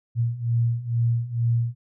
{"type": "beating tone pair", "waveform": "sine", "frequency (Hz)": [116.1, 118.3], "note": ["A#2", "A#2"], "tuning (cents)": [-7, 26], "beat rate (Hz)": 2.2, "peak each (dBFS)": [-25, -22], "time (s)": [0.15, 1.75], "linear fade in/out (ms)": 50, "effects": []}